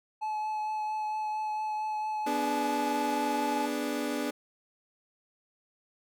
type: tone with vibrato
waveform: triangle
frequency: 858 Hz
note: A5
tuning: 44 cents flat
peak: -28 dBFS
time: 0.21-3.67 s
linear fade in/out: 20 ms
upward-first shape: triangle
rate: 4.4 Hz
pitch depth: 14 cents each way
type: chord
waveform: 30% pulse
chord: G# diminished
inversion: first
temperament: equal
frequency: 246.9 / 293.7 / 415.3 Hz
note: B3 / D4 / G#4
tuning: 0 / 0 / 0 cents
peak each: -32 / -30 / -35 dBFS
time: 2.26-4.31 s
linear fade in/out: 10 ms
effects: none